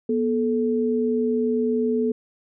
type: tone pair together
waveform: sine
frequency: 242.2 / 434.6 Hz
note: B3 / A4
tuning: -34 / -21 cents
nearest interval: minor seventh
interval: 1013 cents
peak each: -22 dBFS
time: 0.09-2.12 s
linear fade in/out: 5 ms
effects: none